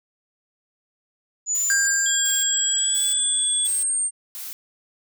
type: linear sweep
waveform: sine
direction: up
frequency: 6910 to 8710 Hz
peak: -20 dBFS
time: 1.46-4.11 s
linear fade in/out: 50 ms
type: noise bursts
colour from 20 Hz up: blue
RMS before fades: -34 dBFS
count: 5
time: 1.55-4.53 s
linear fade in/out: 0 ms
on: 180 ms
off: 520 ms
type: tone with exponential decay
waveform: square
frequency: 1603 Hz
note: G6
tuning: 38 cents sharp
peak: -19 dBFS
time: 1.7-3.96 s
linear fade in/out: 1 ms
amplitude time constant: 490 ms
type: tone with pitch glide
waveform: sine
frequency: 3315 to 3416 Hz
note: G#7 to G#7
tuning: -4 to +48 cents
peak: -25 dBFS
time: 2.06-3.67 s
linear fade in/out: 2 ms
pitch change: +52 cents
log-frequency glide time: 2.71-3.13 s
effects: none